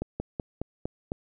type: slowing click train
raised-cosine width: 2 ms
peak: -17 dBFS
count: 6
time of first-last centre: 0.02-1.119 s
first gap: 180 ms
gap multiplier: 1.1
effects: none